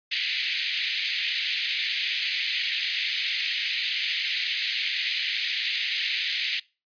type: band-pass noise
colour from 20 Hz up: pink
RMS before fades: -28 dBFS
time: 0.11-6.6 s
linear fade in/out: 10 ms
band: 2000 to 4600 Hz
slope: 48 dB/octave
effects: noise-tail reverb RT60 0.3 s tail -23 dB re dry + resampled to 11025 Hz